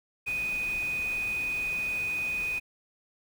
sine tone in noise, 2489 Hz, D#7, in tune, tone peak -28 dBFS, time 0.26-2.6 s, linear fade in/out 20 ms, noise pink, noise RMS -44 dBFS, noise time 0.26-2.6 s, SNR +13 dB, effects none

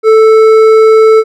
triangle tone with hard clipping, 440 Hz, A4, in tune, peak -3 dBFS, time 0.03-1.24 s, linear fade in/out 50 ms, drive 11 dB, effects none

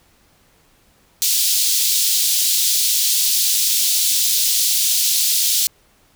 pink high-pass noise, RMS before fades -17 dBFS, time 1.22-5.67 s, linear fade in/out 0 ms, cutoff 3700 Hz, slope 24 dB/octave, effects pink hiss -56 dBFS RMS until 6.15 s

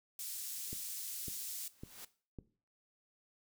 pink high-pass noise, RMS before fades -43 dBFS, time 0.19-1.68 s, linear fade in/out 2 ms, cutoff 6900 Hz, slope 12 dB/octave
click train, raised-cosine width 3 ms, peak -32 dBFS, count 4, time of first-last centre 0.73-2.387 s, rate 1.81 Hz
white noise with exponential growth, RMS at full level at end -47 dBFS, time 1.54-2.05 s, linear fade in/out 5 ms, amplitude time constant 110 ms
effects noise-tail reverb RT60 0.4 s tail -17 dB re dry

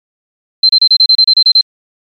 sine tone bursts, 4110 Hz, C8, 32 cents flat, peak -3 dBFS, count 11, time 0.63-1.612 s, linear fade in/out 5 ms, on 62 ms, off 30 ms, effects MP3 96 kbps

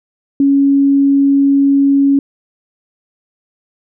sine tone, 277.9 Hz, C#4, 4 cents sharp, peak -7 dBFS, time 0.4-2.19 s, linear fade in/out 2 ms, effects none

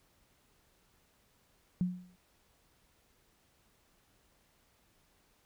sine tone with exponential decay, 180.4 Hz, F#3, 44 cents flat, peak -25 dBFS, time 1.81-2.16 s, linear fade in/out 0 ms, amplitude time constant 75 ms, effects pink hiss -70 dBFS RMS until 5.45 s

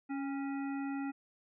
harmonic tone with a mistuned harmonic, 277.2 Hz, C#4, in tune, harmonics 1 / 3 / 5 / 7 / 9, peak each -35 / -45 / -49 / -52 / -54 dBFS, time 0.09-1.12 s, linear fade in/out 20 ms, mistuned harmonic 3, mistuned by -42 cents, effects none

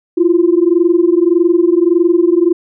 sine tone pair together, 334.2 / 355.9 Hz, E4 / F4, +24 / +33 cents, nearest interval minor second, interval 109 cents, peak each -10 dBFS, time 0.17-2.53 s, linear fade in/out 10 ms, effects tanh soft clip ceiling 0 dBFS

